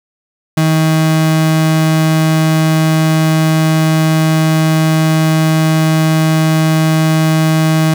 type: tone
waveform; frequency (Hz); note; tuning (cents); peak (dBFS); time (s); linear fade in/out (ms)
35% pulse; 158.5; D#3; +32; -7; 0.57-7.94; 5
effects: none